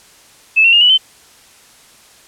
sine tone with pitch steps, 2613 / 2721 / 2833 / 2950 / 3072 Hz, E7 / F7 / F7 / F#7 / G7, -16 / -46 / +24 / -6 / -36 cents, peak -6 dBFS, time 0.56-0.98 s, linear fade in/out 20 ms, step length 84 ms, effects white hiss -45 dBFS RMS until 2.27 s + low-pass 10000 Hz 12 dB/octave

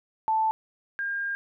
sine tone pair in turn, 880 / 1609.3 Hz, A5 / G6, 0 / +45 cents, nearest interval minor seventh, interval 1045 cents, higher second, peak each -21 / -27 dBFS, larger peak first, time 0.28-0.51 / 0.99-1.35 s, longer second, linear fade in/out 0 ms, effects none

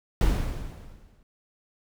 brown noise with exponential decay, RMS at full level -19 dBFS, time 0.21-1.23 s, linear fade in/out 1 ms, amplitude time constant 220 ms, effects none

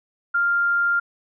sine tone, 1396.9 Hz, F6, in tune, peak -17 dBFS, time 0.34-1 s, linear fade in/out 10 ms, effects none

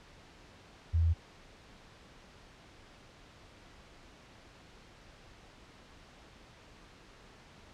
sine tone, 82.6 Hz, E2, 4 cents sharp, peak -24 dBFS, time 0.93-1.14 s, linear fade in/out 20 ms, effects pink hiss -56 dBFS RMS until 7.73 s + low-pass 5000 Hz 12 dB/octave

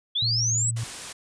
sine linear sweep, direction up, 3307 to 8120 Hz, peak -22 dBFS, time 0.15-0.71 s, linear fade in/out 10 ms
sine tone, 115.2 Hz, A#2, 20 cents flat, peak -26 dBFS, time 0.22-0.84 s, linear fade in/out 5 ms
white noise, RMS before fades -36 dBFS, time 0.76-1.13 s, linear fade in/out 10 ms
effects resampled to 22050 Hz

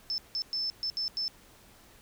sine tone bursts at uneven times, 5274 Hz, E8, in tune, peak -29 dBFS, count 6, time 0.1-0.18 / 0.35-0.42 / 0.53-0.7 / 0.83-0.9 / 0.97-1.08 / 1.17-1.28 s, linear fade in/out 0 ms, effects pink hiss -57 dBFS RMS until 2.01 s

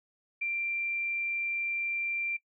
sine tone, 2364 Hz, D7, 11 cents sharp, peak -29 dBFS, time 0.41-2.37 s, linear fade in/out 10 ms, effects noise-tail reverb RT60 0.1 s tail -21 dB re dry

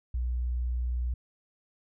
sine tone, 61 Hz, B1, 21 cents flat, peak -27 dBFS, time 0.14-1.14 s, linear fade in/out 5 ms, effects none

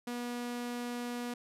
sawtooth tone, 242 Hz, B3, 35 cents flat, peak -32 dBFS, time 0.07-1.34 s, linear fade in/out 5 ms, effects resampled to 32000 Hz

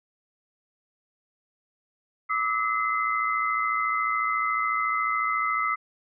sine tone cluster, 1176 / 1290 / 2053 Hz, D6 / E6 / C7, +2 / -38 / -33 cents, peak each -29 / -26 / -28 dBFS, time 2.29-5.76 s, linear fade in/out 20 ms, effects none

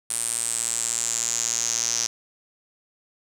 sawtooth tone with band-pass filter sweep, 116.54 Hz, A#2, in tune, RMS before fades -26 dBFS, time 0.1-2.07 s, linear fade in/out 5 ms, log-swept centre 9000 to 6000 Hz, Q 7.1, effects none

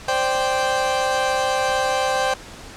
30% pulse chord, C suspended second, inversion none, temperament equal, 523.3 / 587.3 / 784 Hz, C5 / D5 / G5, 0 / 0 / 0 cents, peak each -20 / -24 / -19 dBFS, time 0.08-2.34 s, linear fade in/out 5 ms, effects pink hiss -39 dBFS RMS until 2.76 s + low-pass 8000 Hz 12 dB/octave

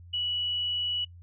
sine tone, 2940 Hz, F#7, 12 cents flat, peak -27 dBFS, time 0.13-1.05 s, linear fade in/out 10 ms, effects noise-tail reverb RT60 0.1 s tail -23 dB re dry + added 87 Hz sine -46 dBFS peak until 1.22 s

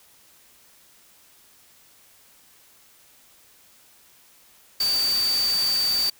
sine tone in noise, 4611 Hz, D8, 33 cents flat, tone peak -20 dBFS, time 4.8-6.1 s, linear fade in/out 5 ms, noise white, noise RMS -31 dBFS, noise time 4.8-6.1 s, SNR +8 dB, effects white hiss -55 dBFS RMS until 6.19 s

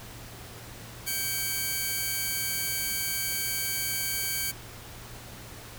5% pulse tone pair together, 1568 / 2270 Hz, G6 / C#7, 0 / +41 cents, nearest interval tritone, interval 641 cents, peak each -22 / -20 dBFS, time 1.06-4.52 s, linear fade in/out 20 ms, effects added 116 Hz sine -48 dBFS peak until 5.78 s + pink hiss -45 dBFS RMS until 5.78 s

